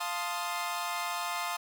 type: chord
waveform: sawtooth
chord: F dominant seventh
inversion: none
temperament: equal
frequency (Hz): 698.5 / 880 / 1046.5 / 1244.5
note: F5 / A5 / C6 / Eb6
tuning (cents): 0 / 0 / 0 / 0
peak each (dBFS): -34 / -35 / -33 / -34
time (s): 0-1.57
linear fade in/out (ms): 10
effects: none